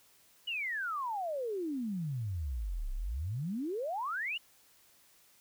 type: exponential two-way sweep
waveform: sine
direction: down then up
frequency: 2985 to 31 to 2985 Hz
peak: -33 dBFS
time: 0.47-4.38 s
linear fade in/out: 10 ms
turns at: 2.92 s
effects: white hiss -64 dBFS RMS until 5.4 s